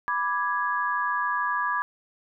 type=chord; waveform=sine; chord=G# diminished; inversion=first; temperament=equal; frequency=987.8 / 1174.7 / 1661.2 Hz; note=B5 / D6 / G#6; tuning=0 / 0 / 0 cents; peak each=-28 dBFS; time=0.08-1.82 s; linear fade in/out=0 ms; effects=none